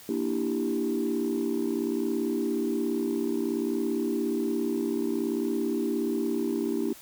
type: chord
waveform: sine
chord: E half-diminished seventh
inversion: second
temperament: equal with one note detuned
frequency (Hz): 233.1 / 293.7 / 330.8 / 392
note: Bb3 / D4 / E4 / G4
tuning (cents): 0 / 0 / +6 / 0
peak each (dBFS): -30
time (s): 0.09-6.93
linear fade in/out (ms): 2
effects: tanh soft clip ceiling -19 dBFS + white hiss -49 dBFS RMS until 7.01 s